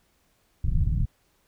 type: low-pass noise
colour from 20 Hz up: pink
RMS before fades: -23 dBFS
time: 0.64-1.06 s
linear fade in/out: 5 ms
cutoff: 140 Hz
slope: 24 dB/octave
effects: pink hiss -67 dBFS RMS until 1.47 s